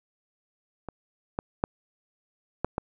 clicks, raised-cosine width 1 ms, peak -22 / -14 / -9 / -11 / -13 dBFS, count 5, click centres 0.887 / 1.389 / 1.639 / 2.646 / 2.781 s, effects none

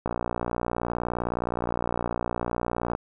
click train, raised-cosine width 1 ms, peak -13 dBFS, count 173, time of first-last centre 0.06-2.951 s, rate 59.5 Hz, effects none

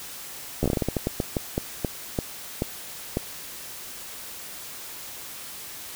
slowing click train, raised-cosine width 2 ms, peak -10 dBFS, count 18, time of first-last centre 0.63-3.171 s, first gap 12 ms, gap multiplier 1.27, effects white hiss -39 dBFS RMS until 5.95 s

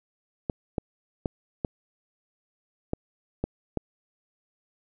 clicks, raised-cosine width 2 ms, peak -13 dBFS, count 7, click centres 0.498 / 0.782 / 1.258 / 1.648 / 2.934 / 3.44 / 3.773 s, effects none

